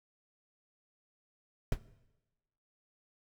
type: noise with exponential decay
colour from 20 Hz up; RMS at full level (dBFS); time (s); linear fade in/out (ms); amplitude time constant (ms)
brown; -24; 1.72-1.79; 2; 15
effects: noise-tail reverb RT60 1.0 s tail -18 dB re dry